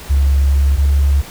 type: tone pair in turn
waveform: sine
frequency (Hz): 69.3 / 70.23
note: C#2 / C#2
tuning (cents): 0 / +23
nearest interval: unison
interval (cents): 23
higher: second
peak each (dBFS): -9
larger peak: neither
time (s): 0.09-0.77 / 0.77-1.22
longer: first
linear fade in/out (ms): 20
effects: pink hiss -34 dBFS RMS until 1.3 s